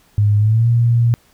sine tone with pitch glide, 103.83 to 117.9 Hz, G#2 to A#2, 0 to +20 cents, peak -10 dBFS, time 0.18-1.14 s, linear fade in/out 0 ms, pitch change +220 cents, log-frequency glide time 0.38-0.68 s, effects pink hiss -54 dBFS RMS until 1.33 s

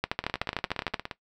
two click trains, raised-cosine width 0.3 ms, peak -17 / -10 dBFS, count 16 / 13, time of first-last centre 0.24-1.112 / 0.04-0.942 s, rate 17.2 / 13.3 Hz, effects noise-tail reverb RT60 0.1 s tail -17 dB re dry

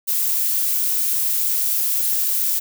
violet noise, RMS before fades -20 dBFS, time 0.07-2.6 s, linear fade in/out 20 ms, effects none

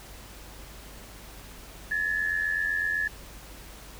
sine tone pair together, 1713.1 / 1801 Hz, A6 / A6, -47 / +40 cents, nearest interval minor second, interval 87 cents, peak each -26 / -31 dBFS, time 1.91-3.08 s, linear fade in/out 5 ms, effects added 50 Hz sine -47 dBFS peak until 3.99 s + pink hiss -47 dBFS RMS until 3.99 s

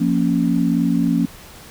sine chord, Bb minor, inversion second, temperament equal, 174.61 / 233.1 / 277.2 Hz, F3 / Bb3 / Db4, 0 / 0 / 0 cents, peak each -19 dBFS, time 0-1.26 s, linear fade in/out 10 ms, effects pink hiss -41 dBFS RMS until 1.7 s

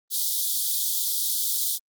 white high-pass noise, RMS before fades -25 dBFS, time 0.1-1.79 s, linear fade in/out 50 ms, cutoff 3300 Hz, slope 96 dB/octave, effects Opus 32 kbps

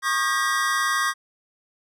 square tone cluster, 1100 / 1219 / 1600 / 1911 Hz, C#6 / D#6 / G6 / A#6, -14 / -36 / +35 / +43 cents, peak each -27 dBFS, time 0.02-1.14 s, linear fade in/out 50 ms, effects low-pass 12000 Hz 12 dB/octave

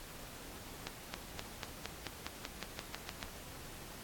accelerating click train, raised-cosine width 0.2 ms, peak -21 dBFS, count 13, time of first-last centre 0.87-3.228 s, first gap 270 ms, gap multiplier 0.94, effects pink hiss -50 dBFS RMS until 4.03 s + AAC 64 kbps

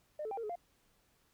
sine tone with pitch steps, 604 / 437 / 791 / 460.7 / 422.5 / 696 Hz, D5 / A4 / G5 / A#4 / G#4 / F5, +48 / -12 / +15 / -20 / +30 / -6 cents, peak -36 dBFS, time 0.19-0.556 s, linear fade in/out 5 ms, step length 61 ms, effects tanh soft clip ceiling -33 dBFS + pink hiss -72 dBFS RMS until 1.33 s

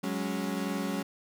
35% pulse chord, F# suspended second, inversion none, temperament equal with one note detuned, 185 / 206.9 / 277.2 Hz, F#3 / G#3 / C#4, 0 / -6 / 0 cents, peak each -33 dBFS, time 0.03-1.03 s, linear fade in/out 10 ms, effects none

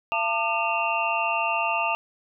sine tone cluster, 680 / 899 / 1200 / 2546 / 2747 Hz, F5 / A5 / D6 / D#7 / F7, -46 / +37 / +37 / +39 / -29 cents, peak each -29 / -27 / -29 / -34 / -27 dBFS, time 0.12-1.95 s, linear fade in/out 0 ms, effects none

